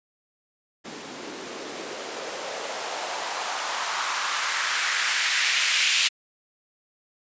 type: noise with band-pass filter sweep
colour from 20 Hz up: blue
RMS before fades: -27 dBFS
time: 0.84-6.09 s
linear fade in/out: 20 ms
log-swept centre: 250 to 2700 Hz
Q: 1.8
effects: resampled to 16000 Hz